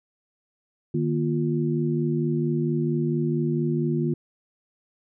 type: tone cluster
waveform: sine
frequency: 152.4 / 236.8 / 350.2 Hz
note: D#3 / A#3 / F4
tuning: -36 / +27 / +5 cents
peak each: -24 / -27 / -27 dBFS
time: 0.94-4.14 s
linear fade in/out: 5 ms
effects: none